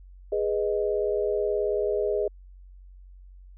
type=chord; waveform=sine; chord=G# minor; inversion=none; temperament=equal; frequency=415.3 / 493.9 / 622.3 Hz; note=G#4 / B4 / D#5; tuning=0 / 0 / 0 cents; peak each=-25 / -30 / -29 dBFS; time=0.32-2.28 s; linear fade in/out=5 ms; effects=added 46 Hz sine -45 dBFS peak until 3.57 s